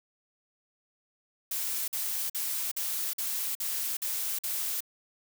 blue noise bursts, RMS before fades -32 dBFS, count 8, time 1.51-4.806 s, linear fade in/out 5 ms, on 370 ms, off 48 ms, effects none

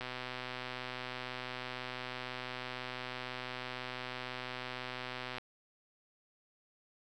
click train, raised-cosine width 0.3 ms, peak -24 dBFS, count 678, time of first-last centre 0.01-5.383 s, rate 126 Hz, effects none

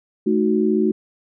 sine chord, D# diminished, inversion second, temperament equal with one note detuned, 217.1 / 311.1 / 370 Hz, A3 / D#4 / F#4, -23 / 0 / 0 cents, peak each -19 / -21 / -19 dBFS, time 0.26-0.92 s, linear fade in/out 10 ms, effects none

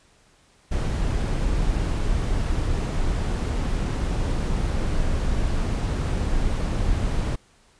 brown noise, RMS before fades -23 dBFS, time 0.71-7.36 s, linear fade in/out 10 ms, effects pink hiss -58 dBFS RMS until 7.79 s + resampled to 22050 Hz

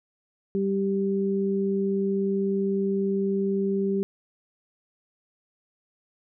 sine tone pair together, 195.77 / 392 Hz, G3 / G4, -2 / 0 cents, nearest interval octave, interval 1202 cents, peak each -25 dBFS, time 0.55-4.03 s, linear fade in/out 0 ms, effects none

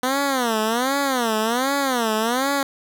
10% pulse tone with vibrato, 246.9 Hz, B3, in tune, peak -11 dBFS, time 0.03-2.63 s, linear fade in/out 2 ms, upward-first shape sine, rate 1.3 Hz, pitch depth 230 cents each way, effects none

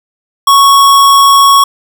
square tone, 1108.7 Hz, C#6, in tune, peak -3 dBFS, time 0.47-1.64 s, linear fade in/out 5 ms, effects none

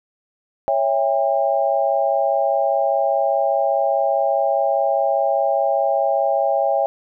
sine chord, C# diminished, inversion none, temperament equal with one note detuned, 554.4 / 659.3 / 804.2 Hz, C#5 / E5 / G5, 0 / 0 / +44 cents, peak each -20 dBFS, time 0.68-6.86 s, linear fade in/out 0 ms, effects none

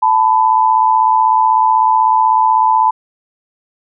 sine tone pair together, 880 / 996.1 Hz, A5 / B5, 0 / +15 cents, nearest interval major second, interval 215 cents, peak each -11 dBFS, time 0.02-2.91 s, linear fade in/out 10 ms, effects none

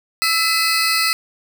40% pulse tone cluster, 1318 / 2010 / 2571 / 4259 / 4770 Hz, E6 / B6 / E7 / C8 / D8, -1 / +30 / -44 / +30 / +26 cents, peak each -21 dBFS, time 0.22-1.13 s, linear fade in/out 0 ms, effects none

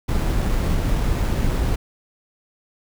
brown noise with sample-and-hold, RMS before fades -20 dBFS, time 0.08-1.76 s, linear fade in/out 10 ms, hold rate 8820 Hz, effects none

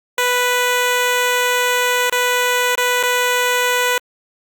10% pulse tone with dropouts, 493.9 Hz, B4, in tune, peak -6 dBFS, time 0.18-3.98 s, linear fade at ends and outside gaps 2 ms, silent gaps 2.098-2.124 / 2.753-2.778 / 3.029-3.034 s, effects Opus 48 kbps

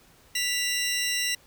20% pulse tone pair together, 1974 / 2784 Hz, B6 / F7, -1 / -6 cents, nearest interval tritone, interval 595 cents, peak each -23 dBFS, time 0.35-1.35 s, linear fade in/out 5 ms, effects pink hiss -57 dBFS RMS until 1.46 s

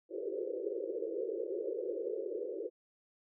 white band-pass noise, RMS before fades -38 dBFS, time 0.09-2.7 s, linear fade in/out 50 ms, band 340 to 530 Hz, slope 96 dB/octave, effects none

